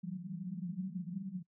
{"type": "band-pass noise", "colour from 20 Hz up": "white", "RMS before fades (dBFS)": -41, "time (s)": [0.03, 1.43], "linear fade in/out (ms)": 10, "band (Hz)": [170, 190], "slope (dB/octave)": 96, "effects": ["noise-tail reverb RT60 0.1 s tail -24 dB re dry"]}